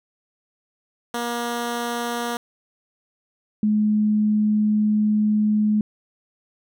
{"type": "tone pair in turn", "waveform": ["10% pulse", "sine"], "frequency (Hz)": [237.7, 212], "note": ["A#3", "G#3"], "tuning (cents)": [34, 36], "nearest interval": "major second", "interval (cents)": 198, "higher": "first", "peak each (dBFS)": -16, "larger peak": "neither", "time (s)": [[1.14, 2.37], [3.63, 5.81]], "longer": "second", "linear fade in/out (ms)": 2, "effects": []}